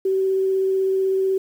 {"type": "tone with vibrato", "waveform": "sine", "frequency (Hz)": 382.6, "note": "G4", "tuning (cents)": -42, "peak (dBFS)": -17, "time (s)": [0.05, 1.38], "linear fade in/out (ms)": 5, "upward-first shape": "triangle", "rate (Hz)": 16, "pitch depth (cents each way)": 10, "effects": ["8-bit"]}